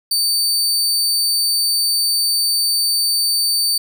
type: tone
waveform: sawtooth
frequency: 4580 Hz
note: D8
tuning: 44 cents flat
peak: -12 dBFS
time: 0.11-3.78 s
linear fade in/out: 5 ms
effects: none